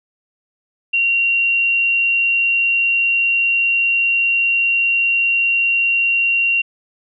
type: tone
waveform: sine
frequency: 2755 Hz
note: F7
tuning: 24 cents flat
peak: -13 dBFS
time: 0.93-6.62 s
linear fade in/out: 10 ms
effects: none